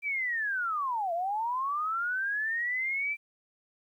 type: linear two-way sweep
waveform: sine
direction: down then up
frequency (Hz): 2357 to 659.3 to 2357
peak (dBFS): -28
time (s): 0.02-3.17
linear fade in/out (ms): 50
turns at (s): 1.13
effects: 11-bit